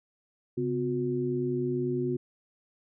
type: tone cluster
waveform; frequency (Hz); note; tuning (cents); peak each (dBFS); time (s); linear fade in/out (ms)
sine; 135.6 / 253.2 / 362.4; C#3 / B3 / F#4; -38 / +43 / -36; -33 / -32 / -29; 0.57-2.17; 10
effects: none